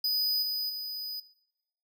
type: tone with level steps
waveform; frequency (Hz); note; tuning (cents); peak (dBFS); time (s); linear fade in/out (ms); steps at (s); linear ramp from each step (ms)
square; 4978; D#8; 0; -26 / -30 / -35; 0.04-1.2; 5; 0.42 / 0.69; 10
effects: noise-tail reverb RT60 0.9 s tail -19 dB re dry